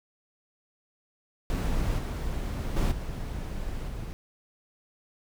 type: noise with level steps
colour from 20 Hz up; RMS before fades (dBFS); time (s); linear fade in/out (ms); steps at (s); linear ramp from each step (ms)
brown; -27 / -31 / -24 / -34 / -36; 1.5-4.13; 0; 1.98 / 2.76 / 2.91 / 3.87; 10
effects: none